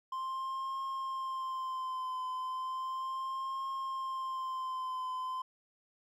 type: tone with vibrato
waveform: triangle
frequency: 1046.5 Hz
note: C6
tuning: in tune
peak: -33 dBFS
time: 0.12-5.42 s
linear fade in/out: 5 ms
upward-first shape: triangle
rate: 0.35 Hz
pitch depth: 41 cents each way
effects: none